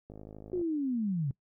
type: click train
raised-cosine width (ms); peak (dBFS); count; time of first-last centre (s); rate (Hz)
2; -33; 28; 0.1-0.613; 52.6
type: linear sweep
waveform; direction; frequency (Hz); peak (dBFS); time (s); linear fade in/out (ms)
sine; down; 370 to 129.4; -28; 0.53-1.31; 2
effects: noise-tail reverb RT60 0.1 s tail -21 dB re dry

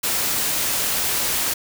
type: noise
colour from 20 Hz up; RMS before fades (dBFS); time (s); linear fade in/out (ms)
white; -22; 0.03-1.54; 10
effects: none

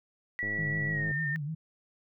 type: tone with pitch glide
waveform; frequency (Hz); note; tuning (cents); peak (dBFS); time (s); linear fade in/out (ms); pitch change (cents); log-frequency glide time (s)
sine; 1945 to 1814.7; B6 to A#6; -27 to -47; -30; 0.39-1.36; 0; -120; 0.89-1.08
type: click train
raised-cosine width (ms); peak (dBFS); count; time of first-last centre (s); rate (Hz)
2; -29; 72; 0.43-1.113; 104
type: tone with vibrato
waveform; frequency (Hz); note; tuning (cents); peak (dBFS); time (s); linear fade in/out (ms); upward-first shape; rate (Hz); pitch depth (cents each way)
sine; 151.1; D3; +50; -32; 0.58-1.55; 10; sine; 6.7; 110
effects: none

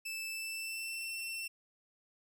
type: tone with pitch glide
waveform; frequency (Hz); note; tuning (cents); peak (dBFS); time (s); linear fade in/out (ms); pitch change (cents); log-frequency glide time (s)
sawtooth; 2637 to 2696; E7 to E7; 0 to +38; -35; 0.05-1.48; 10; +38; 0.29-1.09
effects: none

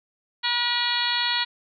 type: harmonic tone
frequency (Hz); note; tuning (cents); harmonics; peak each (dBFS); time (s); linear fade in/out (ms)
481.1; B4; -45; 2 / 3 / 4 / 5 / 6 / 7 / 8 / 9; -30 / -32 / -29 / -33 / -32 / -29 / -29 / -28; 0.43-1.45; 20
effects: none

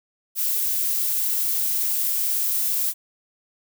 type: noise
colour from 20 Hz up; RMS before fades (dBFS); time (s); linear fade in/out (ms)
violet; -23; 0.35-2.94; 50
effects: none

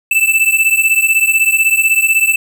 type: beating tone pair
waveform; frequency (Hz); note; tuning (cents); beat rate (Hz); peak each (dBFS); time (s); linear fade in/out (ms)
square; 2637 / 2653; E7 / E7; 0 / +10; 16; -13; 0.11-2.36; 5
effects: none

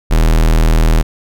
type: tone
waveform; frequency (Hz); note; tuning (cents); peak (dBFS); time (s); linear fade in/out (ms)
45% pulse; 40; D#1; +49; -7; 0.1-1.03; 20
effects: none

